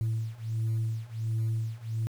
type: beating tone pair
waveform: sine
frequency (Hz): 111.3 / 112.7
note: A2 / A2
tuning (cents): +20 / +42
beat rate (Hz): 1.4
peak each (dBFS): -30 / -29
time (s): 0.01-2.07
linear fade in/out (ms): 0
effects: tanh soft clip ceiling -24 dBFS + 9-bit